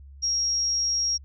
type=tone; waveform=sine; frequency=5600 Hz; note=F8; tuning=4 cents sharp; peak=-22 dBFS; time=0.22-1.18 s; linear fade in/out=20 ms; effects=added 69 Hz sine -43 dBFS peak until 1.24 s